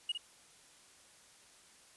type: tone with echo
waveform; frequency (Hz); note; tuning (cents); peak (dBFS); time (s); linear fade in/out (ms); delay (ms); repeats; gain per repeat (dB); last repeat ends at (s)
triangle; 2875; F7; +50; -30; 0.09-0.12; 5; 57; 1; -6; 0.177
effects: white hiss -61 dBFS RMS until 1.96 s + resampled to 24000 Hz